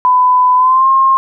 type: tone with pitch glide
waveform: sine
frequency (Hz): 1002 to 1067.7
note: B5 to C6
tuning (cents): +25 to +35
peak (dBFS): -6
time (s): 0.05-1.17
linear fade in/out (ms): 0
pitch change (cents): +110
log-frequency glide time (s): 0.56-0.88
effects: none